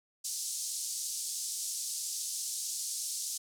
white band-pass noise, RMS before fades -37 dBFS, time 0.24-3.38 s, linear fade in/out 10 ms, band 4800 to 9600 Hz, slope 24 dB/octave, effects none

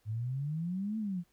sine exponential two-way sweep, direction up then down, 103.83 to 223.6 to 168 Hz, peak -32 dBFS, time 0.05-1.24 s, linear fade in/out 50 ms, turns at 0.98 s, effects pink hiss -72 dBFS RMS until 1.32 s

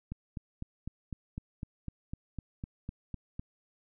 click train, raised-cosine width 5 ms, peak -25 dBFS, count 14, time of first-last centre 0.12-3.395 s, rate 3.97 Hz, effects none

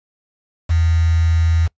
sine tone with quantisation, 82.41 Hz, E2, in tune, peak -12 dBFS, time 0.69-1.68 s, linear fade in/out 20 ms, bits 5, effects noise-tail reverb RT60 0.1 s tail -23 dB re dry + resampled to 16000 Hz

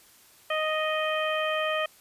harmonic tone, 622.3 Hz, D#5, in tune, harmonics 1 / 2 / 3 / 4 / 5, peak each -28 / -31 / -33 / -34 / -35 dBFS, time 0.5-1.86 s, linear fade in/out 5 ms, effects white hiss -56 dBFS RMS until 2 s + resampled to 32000 Hz

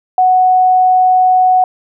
sine tone, 740 Hz, F#5, in tune, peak -6 dBFS, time 0.18-1.64 s, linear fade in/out 2 ms, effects none

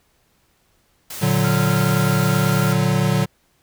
white noise, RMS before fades -32 dBFS, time 1.1-2.73 s, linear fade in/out 5 ms
square chord, Bb augmented, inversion none, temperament equal, 116.54 / 146.83 / 185 Hz, Bb2 / D3 / F#3, 0 / 0 / 0 cents, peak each -22 / -20 / -21 dBFS, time 1.21-3.26 s, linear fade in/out 20 ms
triangle tone, 1386 Hz, F6, 14 cents flat, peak -25 dBFS, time 1.44-2.73 s, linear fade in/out 5 ms
effects pink hiss -62 dBFS RMS until 3.62 s

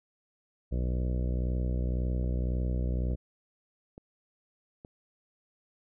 harmonic tone, 61.9 Hz, B1, 5 cents sharp, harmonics 1 / 2 / 3 / 4 / 5 / 6 / 7 / 8 / 9 / 10, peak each -28 / -35 / -38 / -44 / -44 / -47 / -49 / -46 / -49 / -51 dBFS, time 0.71-3.16 s, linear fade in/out 20 ms
click train, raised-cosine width 2 ms, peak -32 dBFS, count 4, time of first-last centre 2.24-4.849 s, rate 1.15 Hz
effects none

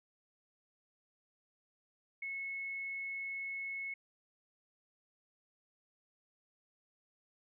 sine tone, 2191 Hz, C#7, 21 cents flat, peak -38 dBFS, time 2.22-3.94 s, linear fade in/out 5 ms, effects none

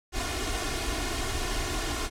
pink noise with comb filter, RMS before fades -30 dBFS, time 0.12-2.1 s, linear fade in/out 50 ms, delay 2.8 ms, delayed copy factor +0.9, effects low-pass 9000 Hz 12 dB/octave

